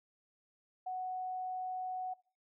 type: tone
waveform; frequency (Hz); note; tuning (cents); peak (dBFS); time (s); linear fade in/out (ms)
sine; 741; F#5; +2; -36; 0.86-2.14; 10
effects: noise-tail reverb RT60 0.4 s tail -21 dB re dry